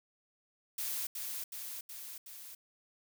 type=noise with echo; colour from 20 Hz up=blue; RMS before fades=-37 dBFS; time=0.78-1.07 s; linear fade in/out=5 ms; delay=370 ms; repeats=4; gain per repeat=-3 dB; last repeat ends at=2.55 s; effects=none